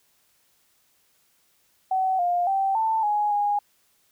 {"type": "tone with pitch steps", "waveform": "sine", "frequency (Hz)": [756, 705, 778, 888, 834, 822], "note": ["F#5", "F5", "G5", "A5", "G#5", "G#5"], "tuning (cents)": [37, 16, -13, 16, 7, -18], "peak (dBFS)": -20, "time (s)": [1.91, 3.59], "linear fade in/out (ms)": 5, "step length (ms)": 280, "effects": ["white hiss -65 dBFS RMS until 4.11 s"]}